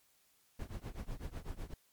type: noise with tremolo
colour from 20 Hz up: brown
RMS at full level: -39 dBFS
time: 0.59-1.74 s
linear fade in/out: 5 ms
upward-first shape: triangle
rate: 8 Hz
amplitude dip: 100%
effects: white hiss -71 dBFS RMS until 1.92 s + MP3 96 kbps